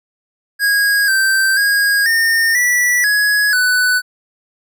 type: tone with pitch steps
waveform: square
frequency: 1643 / 1559 / 1638 / 1824 / 1956 / 1675 / 1494 Hz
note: G#6 / G6 / G#6 / A#6 / B6 / G#6 / F#6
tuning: -19 / -10 / -24 / -38 / -17 / +14 / +16 cents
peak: -12 dBFS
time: 0.59-4.02 s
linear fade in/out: 50 ms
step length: 490 ms
effects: none